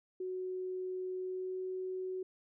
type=tone with pitch glide; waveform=sine; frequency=370 to 372.4 Hz; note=F#4 to F#4; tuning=0 to +11 cents; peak=-36 dBFS; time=0.2-2.23 s; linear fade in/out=5 ms; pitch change=+11 cents; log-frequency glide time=1.16-1.6 s; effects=none